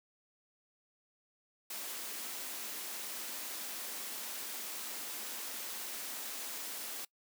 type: high-pass noise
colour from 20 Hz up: white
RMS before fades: -42 dBFS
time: 1.7-7.05 s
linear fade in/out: 5 ms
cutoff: 200 Hz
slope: 96 dB/octave
effects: noise-tail reverb RT60 0.1 s tail -23 dB re dry